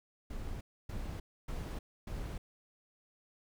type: noise bursts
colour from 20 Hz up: brown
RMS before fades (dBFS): -40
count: 4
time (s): 0.3-2.38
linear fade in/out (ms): 5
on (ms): 310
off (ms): 280
effects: none